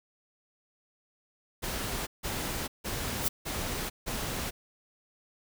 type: noise bursts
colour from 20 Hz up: pink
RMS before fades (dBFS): -34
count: 5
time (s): 1.62-4.51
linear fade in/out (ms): 20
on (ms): 450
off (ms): 160
type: noise with exponential growth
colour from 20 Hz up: blue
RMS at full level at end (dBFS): -24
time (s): 3.15-3.28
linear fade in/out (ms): 0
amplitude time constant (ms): 27
effects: none